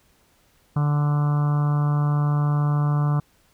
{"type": "harmonic tone", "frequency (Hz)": 146.83, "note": "D3", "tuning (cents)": 0, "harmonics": [1, 2, 3, 4, 5, 6, 7, 8, 9, 10], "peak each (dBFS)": [-18, -35, -40, -40, -37, -41, -36, -36, -40, -46], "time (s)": [0.76, 3.2], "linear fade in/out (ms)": 5, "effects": ["pink hiss -61 dBFS RMS until 3.53 s"]}